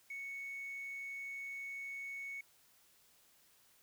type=tone; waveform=triangle; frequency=2217 Hz; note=C#7; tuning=in tune; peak=-39 dBFS; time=0.1-2.41 s; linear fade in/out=5 ms; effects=tanh soft clip ceiling -38 dBFS + white hiss -68 dBFS RMS until 3.82 s